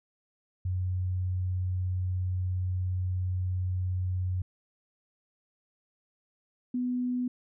sine tone pair in turn, 91.7 / 248.4 Hz, F#2 / B3, -15 / +10 cents, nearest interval octave + perfect fourth, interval 1725 cents, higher second, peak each -27 dBFS, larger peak neither, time 0.65-4.42 / 6.74-7.28 s, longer first, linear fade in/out 5 ms, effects none

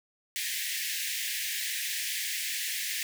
pink high-pass noise, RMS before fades -33 dBFS, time 0.36-3.03 s, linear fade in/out 0 ms, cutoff 1700 Hz, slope 96 dB/octave, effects none

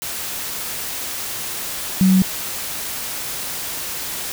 sine tone in noise, 188.1 Hz, F#3, 29 cents sharp, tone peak -10 dBFS, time 2.01-2.22 s, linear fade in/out 0 ms, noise white, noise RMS -27 dBFS, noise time 0.02-4.32 s, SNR +14 dB, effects none

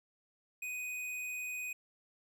sine tone with tanh clipping, 2494 Hz, D#7, 3 cents sharp, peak -39 dBFS, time 0.62-1.73 s, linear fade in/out 5 ms, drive 17 dB, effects none

